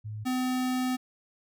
sine / square tone pair in turn, 107 / 254.5 Hz, A2 / C4, -48 / -48 cents, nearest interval octave + minor third, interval 1500 cents, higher second, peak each -34 / -27 dBFS, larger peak second, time 0.04-0.25 / 0.25-0.97 s, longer second, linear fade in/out 20 ms, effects none

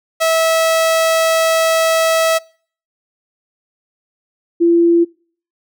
sawtooth / sine tone pair in turn, 650 / 339.9 Hz, E5 / F4, -24 / -47 cents, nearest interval major seventh, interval 1123 cents, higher first, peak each -8 dBFS, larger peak neither, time 0.2-2.39 / 4.6-5.05 s, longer first, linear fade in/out 20 ms, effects noise-tail reverb RT60 0.5 s tail -26 dB re dry

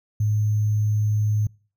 sine tone with sample-and-hold, 106.1 Hz, G#2, 38 cents sharp, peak -18 dBFS, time 0.2-1.47 s, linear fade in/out 5 ms, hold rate 6300 Hz, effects noise-tail reverb RT60 0.4 s tail -25 dB re dry

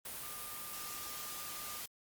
sine tone in noise, 1203 Hz, D6, 41 cents sharp, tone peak -51 dBFS, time 0.23-1.8 s, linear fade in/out 5 ms, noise white, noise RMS -44 dBFS, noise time 0.05-1.86 s, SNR -10 dB, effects Opus 32 kbps

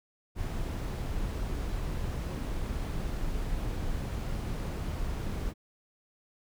brown noise, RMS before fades -33 dBFS, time 0.35-5.54 s, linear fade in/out 50 ms, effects none

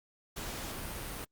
pink noise, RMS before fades -40 dBFS, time 0.36-1.25 s, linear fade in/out 10 ms, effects Opus 48 kbps

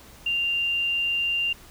sine tone, 2786 Hz, F7, 5 cents flat, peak -22 dBFS, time 0.26-1.53 s, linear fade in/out 5 ms, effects added 60 Hz sine -54 dBFS peak until 1.7 s + pink hiss -49 dBFS RMS until 1.7 s

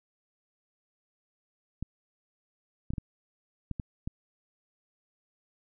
clicks, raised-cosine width 5 ms, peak -21 dBFS, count 7, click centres 1.826 / 2.905 / 2.936 / 2.982 / 3.713 / 3.798 / 4.075 s, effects none

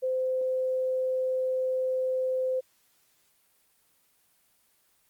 sine tone, 516 Hz, C5, 24 cents flat, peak -25 dBFS, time 0.02-2.61 s, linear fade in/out 20 ms, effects white hiss -67 dBFS RMS until 5.09 s + Opus 24 kbps

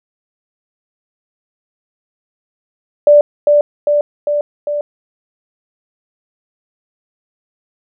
sine tone with echo, 587.3 Hz, D5, in tune, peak -3 dBFS, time 3.07-3.21 s, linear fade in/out 2 ms, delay 400 ms, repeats 4, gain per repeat -3 dB, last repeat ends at 4.81 s, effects none

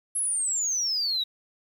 sine exponential sweep, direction down, 11010 to 3790 Hz, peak -23 dBFS, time 0.15-1.24 s, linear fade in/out 10 ms, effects tanh soft clip ceiling -20 dBFS + 9-bit

